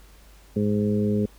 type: harmonic tone with a mistuned harmonic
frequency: 104.1 Hz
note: G#2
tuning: 5 cents sharp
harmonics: 1 / 2 / 3 / 4 / 5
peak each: -27 / -22 / -33 / -27 / -34 dBFS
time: 0.56-1.26 s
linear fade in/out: 5 ms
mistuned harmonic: 1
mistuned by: +17 cents
effects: added 50 Hz sine -49 dBFS peak until 1.38 s + pink hiss -55 dBFS RMS until 1.38 s